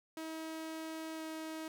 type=tone with pitch glide; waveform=sawtooth; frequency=319.8 to 317.6 Hz; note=D#4 to D#4; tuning=+48 to +36 cents; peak=-37 dBFS; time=0.17-1.68 s; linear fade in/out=2 ms; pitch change=-12 cents; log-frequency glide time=1.15-1.22 s; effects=none

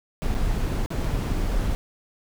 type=noise with dropouts; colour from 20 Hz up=brown; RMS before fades=-24 dBFS; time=0.22-1.75 s; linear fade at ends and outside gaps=0 ms; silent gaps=0.343-0.35 / 0.861-0.904 / 1.045-1.049 s; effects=none

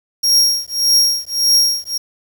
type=tone with tremolo; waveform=40% pulse; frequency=5588 Hz; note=F8; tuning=in tune; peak=-7 dBFS; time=0.23-1.98 s; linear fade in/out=10 ms; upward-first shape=triangle; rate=1.7 Hz; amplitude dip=100%; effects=7-bit

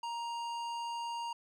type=tone with hard clipping; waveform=triangle; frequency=937 Hz; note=A#5; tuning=9 cents sharp; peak=-38 dBFS; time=0.03-1.33 s; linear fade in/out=5 ms; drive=17 dB; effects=none

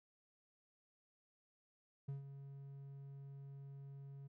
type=tone with ADSR envelope; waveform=triangle; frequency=138.59 Hz; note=C#3; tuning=in tune; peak=-38 dBFS; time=2.08-4.28 s; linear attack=9 ms; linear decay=130 ms; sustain=-10 dB; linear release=15 ms; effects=none

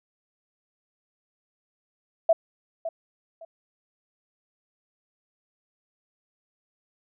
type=tone with echo; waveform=sine; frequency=659.3 Hz; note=E5; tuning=in tune; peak=-14 dBFS; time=2.29-2.33 s; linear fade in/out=5 ms; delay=560 ms; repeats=2; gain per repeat=-13 dB; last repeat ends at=3.45 s; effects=none

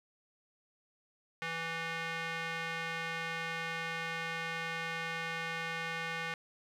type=tone with band-pass filter; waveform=square; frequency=164.81 Hz; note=E3; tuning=in tune; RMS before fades=-38 dBFS; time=1.42-6.34 s; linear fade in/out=0 ms; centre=2000 Hz; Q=1.7; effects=11-bit

